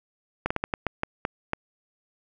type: slowing click train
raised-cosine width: 0.5 ms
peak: -10 dBFS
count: 9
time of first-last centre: 0.46-1.534 s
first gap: 45 ms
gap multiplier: 1.3
effects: none